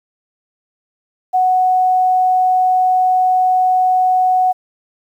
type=tone; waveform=sine; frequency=740 Hz; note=F#5; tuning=in tune; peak=-10 dBFS; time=1.33-4.53 s; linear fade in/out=20 ms; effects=8-bit